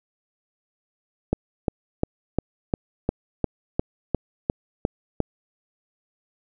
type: click train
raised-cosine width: 2 ms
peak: -7 dBFS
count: 12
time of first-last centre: 1.33-5.203 s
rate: 2.84 Hz
effects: none